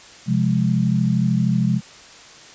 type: chord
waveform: sine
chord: F minor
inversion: second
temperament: equal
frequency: 130.81 / 174.61 / 207.7 Hz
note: C3 / F3 / Ab3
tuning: 0 / 0 / 0 cents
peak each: -20 dBFS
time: 0.26-1.81 s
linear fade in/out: 50 ms
effects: white hiss -43 dBFS RMS until 2.54 s + resampled to 16000 Hz